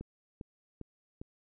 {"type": "click train", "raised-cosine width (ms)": 3, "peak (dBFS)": -29, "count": 4, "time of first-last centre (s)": [0.01, 1.215], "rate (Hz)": 2.49, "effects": []}